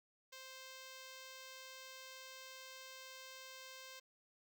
5% pulse tone, 523.3 Hz, C5, in tune, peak -40 dBFS, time 0.32-4 s, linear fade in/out 10 ms, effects none

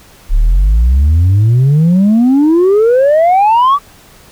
sine exponential sweep, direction up, 34 to 1174.7 Hz, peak -3 dBFS, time 0.29-3.79 s, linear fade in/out 50 ms, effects tanh soft clip ceiling -4 dBFS + pink hiss -41 dBFS RMS until 4.31 s

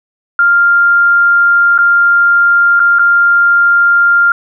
sine tone with dropouts, 1396.9 Hz, F6, in tune, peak -5 dBFS, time 0.39-4.32 s, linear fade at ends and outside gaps 2 ms, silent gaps 1.779-1.787 / 2.795-2.8 / 2.987-2.993 s, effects none

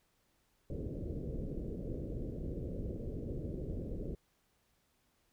pink low-pass noise, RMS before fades -40 dBFS, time 0.7-4.15 s, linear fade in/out 2 ms, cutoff 530 Hz, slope 48 dB/octave, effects pink hiss -75 dBFS RMS until 5.32 s

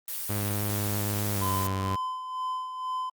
blue noise, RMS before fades -34 dBFS, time 0.08-1.67 s, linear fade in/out 2 ms
sawtooth tone with pitch glide, 103 to 96.1 Hz, G#2 to G2, -14 to -34 cents, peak -24 dBFS, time 0.29-1.96 s, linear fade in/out 10 ms, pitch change -120 cents, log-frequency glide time 1.31-1.44 s
triangle tone with tremolo, 1022 Hz, C6, 41 cents flat, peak -26 dBFS, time 1.41-3.1 s, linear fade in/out 10 ms, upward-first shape sine, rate 2.1 Hz, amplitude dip 55%
effects Opus 32 kbps

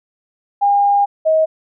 sine tone pair in turn, 808 / 633.4 Hz, G#5 / D#5, -48 / +31 cents, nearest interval major third, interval 421 cents, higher first, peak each -10 dBFS, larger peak neither, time 0.61-1.06 / 1.25-1.46 s, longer first, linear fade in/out 20 ms, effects none

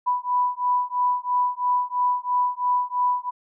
sine beating tone pair, 987.8 / 990.8 Hz, B5 / B5, 0 / +5 cents, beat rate 3 Hz, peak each -23 dBFS, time 0.06-3.31 s, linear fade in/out 20 ms, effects none

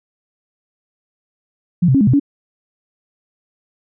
sine tone with pitch steps, 175.5 / 131.1 / 273.8 / 207.8 / 126.4 / 283.2 Hz, F3 / C3 / C#4 / G#3 / B2 / C#4, +9 / +4 / -21 / +1 / +41 / +37 cents, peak -9 dBFS, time 1.82-2.198 s, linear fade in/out 10 ms, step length 63 ms, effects none

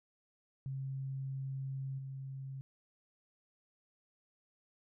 sine tone with level steps, 134.6 Hz, C3, 49 cents sharp, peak -37 / -41 dBFS, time 0.66-2.61 s, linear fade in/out 0 ms, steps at 1.98 s, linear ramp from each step 10 ms, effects none

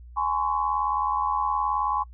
sine tone cluster, 836 / 1033 / 1112 Hz, G#5 / C6 / C#6, +11 / -22 / +5 cents, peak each -27 dBFS, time 0.16-2.04 s, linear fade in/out 20 ms, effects noise-tail reverb RT60 0.1 s tail -25 dB re dry + added 60 Hz sine -42 dBFS peak until 2.13 s

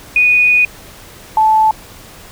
sine tone pair in turn, 2473 / 872.5 Hz, D#7 / A5, -11 / -15 cents, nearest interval octave + tritone, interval 1804 cents, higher first, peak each -7 dBFS, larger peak neither, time 0.16-0.65 / 1.37-1.71 s, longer first, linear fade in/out 2 ms, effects pink hiss -37 dBFS RMS until 2.31 s

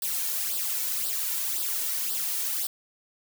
blue noise with flanger, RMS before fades -29 dBFS, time 0.02-2.67 s, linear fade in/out 2 ms, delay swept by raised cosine 0.22 to 2.22 ms, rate 1.9 Hz, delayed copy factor +0.7, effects none

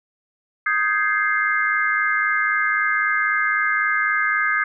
sine chord, Ab major seventh, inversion second, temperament equal with one note detuned, 1244.5 / 1568 / 1671.8 / 2093 Hz, Eb6 / G6 / Ab6 / C7, 0 / 0 / +11 / 0 cents, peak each -23 dBFS, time 0.66-4.64 s, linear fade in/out 5 ms, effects none

